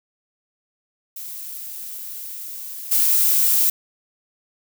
violet noise with level steps, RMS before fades -33 / -17 dBFS, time 1.16-3.7 s, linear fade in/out 5 ms, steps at 2.91 s, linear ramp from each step 10 ms, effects none

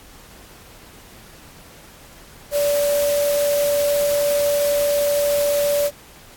sine tone in noise, 578 Hz, D5, 28 cents flat, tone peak -16 dBFS, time 2.51-5.91 s, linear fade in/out 50 ms, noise white, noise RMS -28 dBFS, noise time 2.51-5.91 s, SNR +9 dB, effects pink hiss -45 dBFS RMS until 6.36 s + AAC 64 kbps

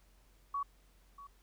sine tone with echo, 1125 Hz, C#6, 25 cents sharp, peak -33 dBFS, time 0.54-0.63 s, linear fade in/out 5 ms, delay 640 ms, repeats 1, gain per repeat -15 dB, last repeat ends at 1.27 s, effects added 46 Hz sine -63 dBFS peak until 1.42 s + pink hiss -70 dBFS RMS until 1.42 s

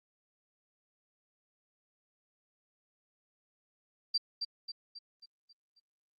sine tone with echo, 4699 Hz, D8, in tune, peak -26 dBFS, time 4.14-4.18 s, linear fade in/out 10 ms, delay 270 ms, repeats 6, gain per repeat -6 dB, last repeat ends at 5.8 s, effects Opus 48 kbps

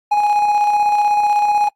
triangle tone with tremolo, 830.6 Hz, G#5, in tune, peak -9 dBFS, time 0.11-1.69 s, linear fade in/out 10 ms, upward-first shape square, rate 16 Hz, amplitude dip 30%, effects noise-tail reverb RT60 0.1 s tail -23 dB re dry + AAC 64 kbps

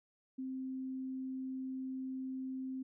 sine tone, 261.6 Hz, C4, in tune, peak -38 dBFS, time 0.38-2.83 s, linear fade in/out 10 ms, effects none

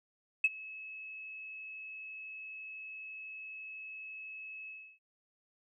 sine tone with ADSR envelope, 2586 Hz, E7, 34 cents flat, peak -20 dBFS, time 0.44-4.99 s, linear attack 5 ms, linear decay 36 ms, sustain -23 dB, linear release 310 ms, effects tanh soft clip ceiling -17 dBFS

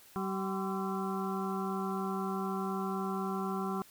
harmonic tone with a mistuned harmonic, 192 Hz, G3, 36 cents flat, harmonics 1 / 2 / 4 / 5 / 6 / 7, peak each -35 / -38 / -41 / -42 / -43 / -43 dBFS, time 0.16-3.82 s, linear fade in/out 0 ms, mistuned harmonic 5, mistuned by +120 cents, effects white hiss -58 dBFS RMS until 3.9 s

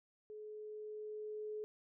sine tone with level ramp, 426.2 Hz, G#4, 45 cents sharp, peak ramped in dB -47 to -40 dBFS, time 0.3-1.64 s, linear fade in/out 0 ms, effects none

